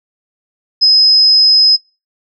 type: tone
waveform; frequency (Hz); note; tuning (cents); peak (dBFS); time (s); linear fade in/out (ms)
sine; 5080; D#8; +35; -4; 0.81-1.77; 20
effects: noise-tail reverb RT60 0.3 s tail -24 dB re dry